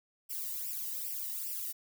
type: noise with flanger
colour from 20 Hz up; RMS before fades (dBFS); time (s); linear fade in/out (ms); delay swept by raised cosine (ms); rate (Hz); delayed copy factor
violet; -38; 0.29-1.73; 20; 0.37 to 1.07; 2.5; +0.9
effects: none